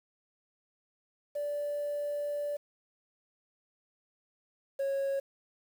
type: tone pair in turn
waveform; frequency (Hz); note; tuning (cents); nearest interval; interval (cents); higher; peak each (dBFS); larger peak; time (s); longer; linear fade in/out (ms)
sine; 582 / 549.3; D5 / C#5; -16 / -16; minor second; 100; first; -30 / -26; second; 1.35-2.57 / 4.79-5.2; first; 10
effects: tanh soft clip ceiling -28 dBFS + 9-bit